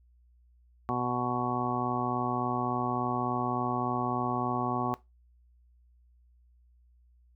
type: harmonic tone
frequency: 123.47 Hz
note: B2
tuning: in tune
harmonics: 1 / 2 / 3 / 4 / 5 / 6 / 7 / 8 / 9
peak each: -37 / -34 / -36 / -44 / -42 / -34 / -37 / -42 / -33 dBFS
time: 0.89-4.94 s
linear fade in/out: 0 ms
effects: noise-tail reverb RT60 0.2 s tail -19 dB re dry + added 60 Hz sine -59 dBFS peak until 7.35 s